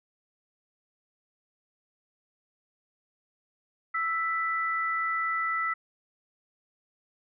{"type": "tone pair together", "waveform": "sine", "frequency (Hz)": [1322, 1980.8], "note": ["E6", "B6"], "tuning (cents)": [5, 5], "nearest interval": "perfect fifth", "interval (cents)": 700, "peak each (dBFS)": [-28, -30], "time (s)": [3.94, 5.74], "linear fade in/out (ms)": 10, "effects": []}